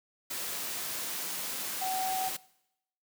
sine tone in noise, 755 Hz, F#5, 35 cents sharp, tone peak -31 dBFS, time 1.81-2.29 s, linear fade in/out 10 ms, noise white, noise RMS -36 dBFS, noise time 0.3-2.37 s, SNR +2 dB, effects noise-tail reverb RT60 0.8 s tail -21 dB re dry + high-pass 150 Hz 12 dB/octave

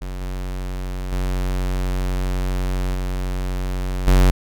square tone with level steps, 46.05 Hz, F#1, 7 cents flat, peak -27 / -25 / -20 / -22 / -11 dBFS, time 0.01-4.31 s, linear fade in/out 10 ms, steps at 0.21 / 1.12 / 2.94 / 4.07 s, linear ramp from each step 5 ms, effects none

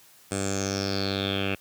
10% pulse tone with low-pass filter sweep, 97.9 Hz, G2, 2 cents flat, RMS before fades -28 dBFS, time 0.31-1.55 s, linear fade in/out 5 ms, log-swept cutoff 8600 to 2700 Hz, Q 7.7, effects white hiss -55 dBFS RMS until 1.6 s + high-pass 60 Hz 12 dB/octave

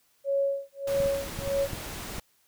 sine tone with tremolo, 554.4 Hz, C#5, in tune, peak -22 dBFS, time 0.24-1.68 s, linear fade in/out 50 ms, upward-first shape sine, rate 1.6 Hz, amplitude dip 100%
pink noise, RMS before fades -38 dBFS, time 0.87-2.2 s, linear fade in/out 5 ms
clicks, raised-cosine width 5 ms, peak -23 dBFS, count 6, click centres 1.003 / 1.059 / 1.39 / 1.476 / 1.733 / 2.184 s
effects white hiss -67 dBFS RMS until 2.47 s

